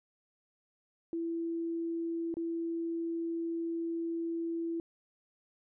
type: tone with dropouts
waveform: sine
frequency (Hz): 333.3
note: E4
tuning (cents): +19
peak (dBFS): -32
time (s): 1.13-4.8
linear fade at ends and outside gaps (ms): 1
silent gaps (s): 2.341-2.369
effects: none